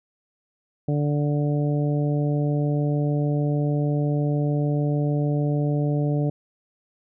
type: harmonic tone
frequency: 146.5 Hz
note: D3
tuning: 4 cents flat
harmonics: 1 / 2 / 3 / 4 / 5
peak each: -21 / -27 / -31 / -32 / -38 dBFS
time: 0.88-6.3 s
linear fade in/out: 5 ms
effects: none